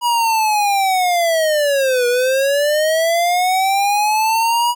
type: linear two-way sweep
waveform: square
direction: down then up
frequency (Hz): 970 to 480.6 to 970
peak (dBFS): -14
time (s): 0.01-4.75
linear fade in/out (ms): 50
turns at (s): 2.07
effects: none